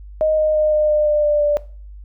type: tone with pitch steps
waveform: sine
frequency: 622.3 / 617.3 / 612.3 / 607.4 / 602.5 / 597.6 / 592.8 / 588.1 Hz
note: D#5 / D#5 / D#5 / D#5 / D5 / D5 / D5 / D5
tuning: 0 / -14 / -28 / -42 / +44 / +30 / +16 / +2 cents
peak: -13 dBFS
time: 0.21-1.57 s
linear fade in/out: 0 ms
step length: 170 ms
effects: noise-tail reverb RT60 0.4 s tail -19 dB re dry + added 50 Hz sine -34 dBFS peak until 2.04 s